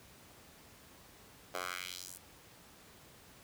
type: tone with high-pass filter sweep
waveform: 10% pulse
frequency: 90.4 Hz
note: F#2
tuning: 40 cents flat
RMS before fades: -43 dBFS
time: 1.54-2.18 s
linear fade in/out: 5 ms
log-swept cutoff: 680 to 10000 Hz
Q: 1.6
effects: pink hiss -58 dBFS RMS until 3.43 s + high-pass 60 Hz 12 dB/octave